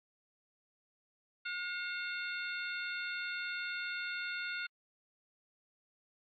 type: harmonic tone with a mistuned harmonic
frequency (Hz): 719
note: F#5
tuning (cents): -50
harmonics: 2 / 3 / 4 / 5 / 6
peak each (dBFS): -39 / -43 / -45 / -47 / -49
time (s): 1.45-4.67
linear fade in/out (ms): 10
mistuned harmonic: 4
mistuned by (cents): -94
effects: AAC 48 kbps